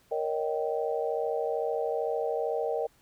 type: chord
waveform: sine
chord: Eb dominant seventh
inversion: second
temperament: just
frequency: 466.7 / 560 / 622.3 / 777.8 Hz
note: Bb4 / Db5 / Eb5 / G5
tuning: +2 / +18 / 0 / -14 cents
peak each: -30 / -35 / -33 / -35 dBFS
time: 0.11-2.87 s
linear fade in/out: 10 ms
effects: pink hiss -64 dBFS RMS until 3.01 s